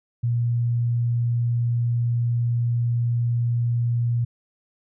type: tone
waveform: sine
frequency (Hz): 118.9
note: A#2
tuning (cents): +35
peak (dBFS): -19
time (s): 0.23-4.25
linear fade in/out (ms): 10
effects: none